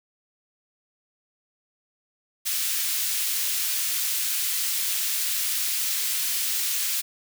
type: high-pass noise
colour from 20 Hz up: white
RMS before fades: -26 dBFS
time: 2.45-7.02 s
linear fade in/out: 20 ms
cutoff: 2200 Hz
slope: 12 dB/octave
effects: none